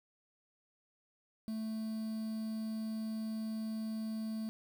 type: tone with quantisation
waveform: triangle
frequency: 220 Hz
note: A3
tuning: in tune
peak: -34 dBFS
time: 1.48-4.49 s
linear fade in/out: 0 ms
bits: 9
effects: none